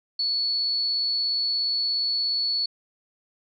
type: tone with amplitude modulation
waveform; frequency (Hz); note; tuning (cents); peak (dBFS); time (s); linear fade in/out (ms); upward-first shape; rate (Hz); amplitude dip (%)
sine; 4420; C#8; -6; -21; 0.19-2.66; 5; sine; 117; 25
effects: none